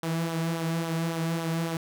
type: tone with flanger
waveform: sawtooth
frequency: 164.81 Hz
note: E3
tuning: in tune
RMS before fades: -29 dBFS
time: 0.03-1.77 s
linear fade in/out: 2 ms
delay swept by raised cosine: 0.41 to 4.01 ms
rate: 3.6 Hz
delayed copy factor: -0.5
effects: none